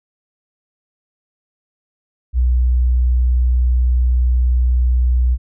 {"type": "tone", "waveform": "sine", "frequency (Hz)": 61.74, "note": "B1", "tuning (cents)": 0, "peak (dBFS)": -11, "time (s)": [2.33, 5.38], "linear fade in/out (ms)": 50, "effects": []}